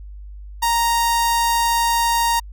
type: tone with notch filter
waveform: sawtooth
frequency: 932.3 Hz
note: A#5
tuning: in tune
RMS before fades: -18 dBFS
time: 0.62-2.4 s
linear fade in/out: 10 ms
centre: 2300 Hz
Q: 1.4
effects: added 50 Hz sine -33 dBFS peak until 2.52 s